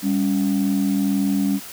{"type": "tone pair together", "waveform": "sine", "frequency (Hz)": [198.06, 280], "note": ["G3", "C#4"], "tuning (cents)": [18, 18], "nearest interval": "tritone", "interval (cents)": 600, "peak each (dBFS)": [-18, -19], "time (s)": [0.02, 1.6], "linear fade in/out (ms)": 50, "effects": ["tanh soft clip ceiling -13 dBFS", "white hiss -37 dBFS RMS until 1.72 s"]}